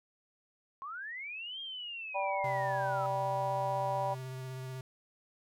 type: linear two-way sweep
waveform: sine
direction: up then down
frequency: 1046.5 to 3234 to 1270 Hz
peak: -39 dBFS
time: 0.82-3.06 s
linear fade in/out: 0 ms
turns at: 1.6 s
type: harmonic tone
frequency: 194.8 Hz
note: G3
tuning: 11 cents flat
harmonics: 3 / 4 / 5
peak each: -35 / -35 / -35 dBFS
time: 2.14-4.15 s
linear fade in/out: 20 ms
type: tone with vibrato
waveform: square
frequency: 130 Hz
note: C3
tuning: 11 cents flat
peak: -40 dBFS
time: 2.44-4.81 s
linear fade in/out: 2 ms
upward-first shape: sine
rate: 16 Hz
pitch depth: 15 cents each way
effects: none